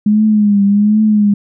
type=tone with vibrato; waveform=sine; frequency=207.7 Hz; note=G#3; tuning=in tune; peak=-7 dBFS; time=0.06-1.34 s; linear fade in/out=5 ms; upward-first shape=triangle; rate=1.3 Hz; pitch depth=80 cents each way; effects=none